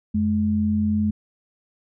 sine tone pair together, 89.2 / 212.2 Hz, F2 / G#3, +37 / +38 cents, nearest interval octave + minor third, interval 1501 cents, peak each -25 / -19 dBFS, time 0.14-1.11 s, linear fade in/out 10 ms, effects none

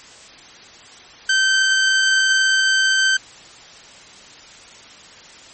sawtooth tone, 1550 Hz, G6, 20 cents flat, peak -10 dBFS, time 1.29-3.17 s, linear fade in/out 5 ms, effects white hiss -42 dBFS RMS until 5.53 s + MP3 32 kbps

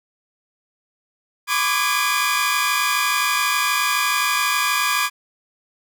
sawtooth tone cluster, 1011 / 1144 / 1196 / 1652 / 2439 Hz, B5 / D6 / D6 / G#6 / D#7, +40 / -46 / +31 / -10 / -35 cents, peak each -22 / -21 / -21 / -20 / -21 dBFS, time 1.47-5.1 s, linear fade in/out 50 ms, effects none

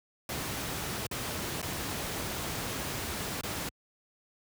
pink noise with dropouts, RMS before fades -35 dBFS, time 0.29-3.69 s, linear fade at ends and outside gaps 2 ms, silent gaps 1.067-1.112 / 1.617-1.627 / 3.411-3.434 s, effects high-pass 60 Hz 12 dB/octave

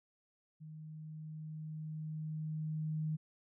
sine tone with level ramp, 155.56 Hz, D#3, in tune, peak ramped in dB -47 to -33 dBFS, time 0.6-3.17 s, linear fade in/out 20 ms, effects none

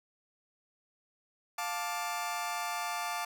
sawtooth chord, D minor, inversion first, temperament just, 704.8 / 881 / 1174.7 Hz, F5 / A5 / D6, +16 / +2 / 0 cents, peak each -34 dBFS, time 1.58-3.25 s, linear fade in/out 5 ms, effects none

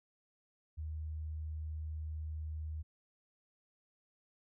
sine tone, 77.78 Hz, D#2, in tune, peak -38 dBFS, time 0.77-2.83 s, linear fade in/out 20 ms, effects none

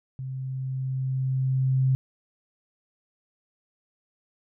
sine tone with level ramp, 131.5 Hz, C3, 9 cents sharp, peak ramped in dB -31 to -18 dBFS, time 0.19-1.95 s, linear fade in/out 0 ms, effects none

